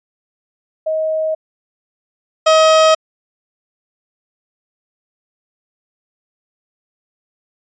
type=tone pair in turn; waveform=sine / 30% pulse; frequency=631 / 633.9 Hz; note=D#5 / D#5; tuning=+24 / +32 cents; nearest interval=unison; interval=8 cents; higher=second; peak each=-15 / -5 dBFS; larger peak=second; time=0.86-1.35 / 2.46-2.95 s; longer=neither; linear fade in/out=10 ms; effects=resampled to 16000 Hz